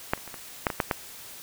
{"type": "clicks", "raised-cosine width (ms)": 0.5, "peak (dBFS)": [-7, -29, -26, -24, -7, -14, -7, -8], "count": 8, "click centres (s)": [0.135, 0.177, 0.277, 0.342, 0.668, 0.702, 0.802, 0.912], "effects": ["white hiss -44 dBFS RMS until 1.42 s"]}